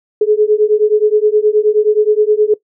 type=beating tone pair; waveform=sine; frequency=420 / 429.5 Hz; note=G#4 / A4; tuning=+19 / -42 cents; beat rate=9.5 Hz; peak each=-11 dBFS; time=0.21-2.54 s; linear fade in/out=5 ms; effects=noise-tail reverb RT60 0.1 s tail -19 dB re dry